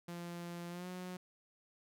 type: tone with pitch glide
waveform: sawtooth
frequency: 172.7 to 181.81 Hz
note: F3 to F#3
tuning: -19 to -30 cents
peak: -39 dBFS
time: 0.08-1.17 s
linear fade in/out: 5 ms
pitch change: +89 cents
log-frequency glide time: 0.69-0.88 s
effects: none